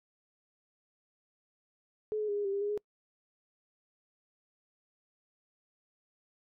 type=tone with pitch steps; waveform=sine; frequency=428.2 / 424.8 / 408.4 / 410.8 / 393.1 / 400.3 / 411.2 / 417.1 Hz; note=A4 / G#4 / G#4 / G#4 / G4 / G4 / G#4 / G#4; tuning=-47 / +39 / -29 / -19 / +5 / +36 / -17 / +7 cents; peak=-30 dBFS; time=2.12-2.776 s; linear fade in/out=0 ms; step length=82 ms; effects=noise-tail reverb RT60 0.1 s tail -26 dB re dry